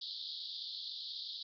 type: band-pass noise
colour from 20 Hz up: pink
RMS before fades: -44 dBFS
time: 0.01-1.43 s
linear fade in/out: 5 ms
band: 3400 to 4800 Hz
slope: 96 dB/octave
effects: none